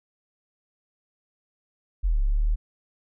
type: linear two-way sweep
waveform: sine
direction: down then up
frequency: 47.11 to 34 to 39.52 Hz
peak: -19 dBFS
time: 2.03-2.56 s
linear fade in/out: 20 ms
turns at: 2.19 s
effects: none